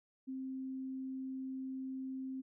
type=tone; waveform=sine; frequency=263.1 Hz; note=C4; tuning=10 cents sharp; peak=-39 dBFS; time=0.27-2.42 s; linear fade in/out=20 ms; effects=none